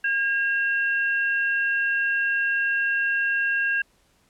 sine tone pair together, 1621.9 / 2723 Hz, G#6 / F7, -41 / -44 cents, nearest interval major sixth, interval 897 cents, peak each -21 / -29 dBFS, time 0.04-3.82 s, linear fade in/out 5 ms, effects pink hiss -63 dBFS RMS until 4.29 s + low-pass 12000 Hz 12 dB/octave

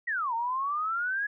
sine exponential two-way sweep, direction down then up, 1970 to 901 to 1698 Hz, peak -27 dBFS, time 0.07-1.27 s, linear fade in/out 10 ms, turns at 0.34 s, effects none

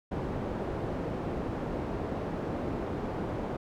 white low-pass noise, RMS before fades -34 dBFS, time 0.11-3.57 s, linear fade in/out 10 ms, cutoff 500 Hz, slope 12 dB/octave, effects none

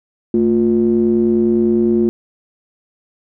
triangle ring-modulated tone, 64.8 Hz, C2, 16 cents flat, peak -6 dBFS, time 0.34-2.09 s, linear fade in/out 0 ms, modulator 289 Hz, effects none

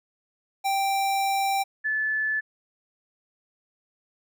square / sine tone pair in turn, 784 / 1735.8 Hz, G5 / A6, 0 / -24 cents, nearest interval octave + major second, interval 1376 cents, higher second, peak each -23 dBFS, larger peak neither, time 0.64-1.64 / 1.84-2.41 s, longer first, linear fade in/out 20 ms, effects none

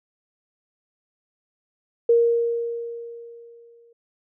sine tone with exponential decay, 467.8 Hz, A#4, 6 cents sharp, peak -12 dBFS, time 2.09-3.93 s, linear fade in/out 5 ms, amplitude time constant 400 ms, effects none

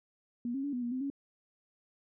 sine tone with pitch steps, 239.7 / 271.6 / 285.4 / 246.6 / 238.9 / 257.4 / 278.4 Hz, A#3 / C#4 / D4 / B3 / A#3 / C4 / C#4, +48 / -35 / -49 / -2 / +43 / -28 / +8 cents, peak -32 dBFS, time 0.45-1.101 s, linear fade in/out 2 ms, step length 93 ms, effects none

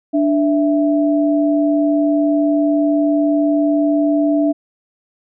sine tone pair together, 294 / 660 Hz, D4 / E5, +2 / +2 cents, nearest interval octave + major second, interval 1400 cents, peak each -13 / -18 dBFS, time 0.13-4.53 s, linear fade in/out 20 ms, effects none

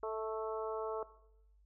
harmonic tone with a mistuned harmonic, 220 Hz, A3, in tune, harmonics 2 / 3 / 4 / 5 / 6, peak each -38 / -43 / -45 / -45 / -48 dBFS, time 0.03-1.03 s, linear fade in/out 2 ms, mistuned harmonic 3, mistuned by -17 cents, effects noise-tail reverb RT60 0.8 s tail -17 dB re dry + added 50 Hz sine -63 dBFS peak until 1.65 s

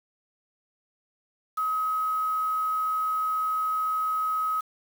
sine tone with quantisation, 1271 Hz, D#6, 36 cents sharp, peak -24 dBFS, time 1.57-4.61 s, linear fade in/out 10 ms, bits 7, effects none

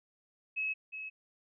sine tone with echo, 2574 Hz, E7, 42 cents flat, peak -31 dBFS, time 0.56-0.74 s, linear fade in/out 20 ms, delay 360 ms, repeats 1, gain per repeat -8 dB, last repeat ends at 1.1 s, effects none

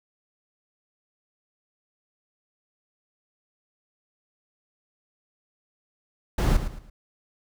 brown noise with echo, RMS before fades -20 dBFS, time 6.38-6.57 s, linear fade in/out 5 ms, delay 110 ms, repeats 3, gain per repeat -10 dB, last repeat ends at 6.9 s, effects none

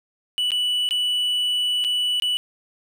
triangle tone with dropouts, 2960 Hz, F#7, in tune, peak -18 dBFS, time 0.38-2.37 s, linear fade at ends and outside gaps 0 ms, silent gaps 0.506-0.518 / 0.89-0.909 / 1.841-1.847 / 2.199-2.222 s, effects none

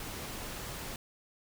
pink noise, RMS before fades -41 dBFS, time 0-0.96 s, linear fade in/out 2 ms, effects none

